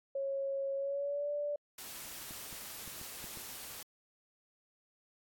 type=tone with pitch glide; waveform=sine; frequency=548 to 583.9 Hz; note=C#5 to D5; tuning=-20 to -10 cents; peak=-33 dBFS; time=0.15-1.56 s; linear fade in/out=5 ms; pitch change=+110 cents; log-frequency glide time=0.75-1.31 s
type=noise; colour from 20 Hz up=white; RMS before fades=-46 dBFS; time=1.78-3.83 s; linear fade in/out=5 ms
type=clicks; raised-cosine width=3 ms; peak=-39 dBFS; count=6; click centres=2.309 / 2.528 / 2.877 / 3.014 / 3.242 / 3.373 s
effects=AAC 64 kbps